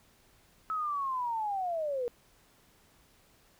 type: linear sweep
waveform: sine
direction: down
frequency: 1300 to 468.3 Hz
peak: -30 dBFS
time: 0.7-2.08 s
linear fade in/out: 0 ms
effects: pink hiss -64 dBFS RMS until 3.59 s